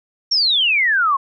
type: exponential sweep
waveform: sine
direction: down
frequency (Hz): 5650 to 1055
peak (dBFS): -13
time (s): 0.31-1.17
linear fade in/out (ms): 10
effects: none